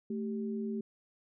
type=tone pair together; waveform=sine; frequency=219.1 / 390.4 Hz; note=A3 / G4; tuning=-7 / -7 cents; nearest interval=minor seventh; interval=1000 cents; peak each=-34 / -39 dBFS; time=0.1-0.81 s; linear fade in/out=5 ms; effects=none